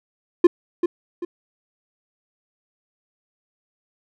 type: tone with echo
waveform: triangle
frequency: 349.2 Hz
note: F4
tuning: in tune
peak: -5 dBFS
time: 0.44-0.47 s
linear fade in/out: 5 ms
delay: 390 ms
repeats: 2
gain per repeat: -9 dB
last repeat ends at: 1.25 s
effects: none